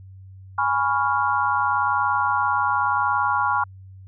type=chord; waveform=sine; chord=C# dominant seventh; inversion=second; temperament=equal; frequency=830.6 / 987.8 / 1108.7 / 1396.9 Hz; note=G#5 / B5 / C#6 / E#6; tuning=0 / 0 / 0 / 0 cents; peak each=-24 dBFS; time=0.58-3.64 s; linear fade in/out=5 ms; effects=added 95 Hz sine -40 dBFS peak until 4.07 s